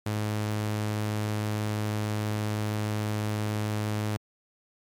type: tone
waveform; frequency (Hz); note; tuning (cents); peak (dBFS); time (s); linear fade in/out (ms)
sawtooth; 106.2; G#2; +39; -23; 0.06-4.17; 5
effects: MP3 96 kbps